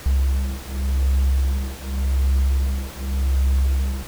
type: beating tone pair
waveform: triangle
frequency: 66.4 / 67.27 Hz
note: C2 / C2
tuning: +26 / +49 cents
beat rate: 0.87 Hz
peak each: -18 dBFS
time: 0.06-4.03 s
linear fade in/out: 0 ms
effects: tanh soft clip ceiling -8 dBFS + pink hiss -38 dBFS RMS until 4.07 s